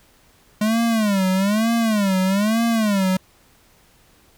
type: tone with vibrato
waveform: square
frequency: 208.2 Hz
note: G#3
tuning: 5 cents sharp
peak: -17 dBFS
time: 0.61-3.17 s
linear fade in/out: 5 ms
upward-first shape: sine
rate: 1.1 Hz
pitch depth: 190 cents each way
effects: pink hiss -55 dBFS RMS until 4.37 s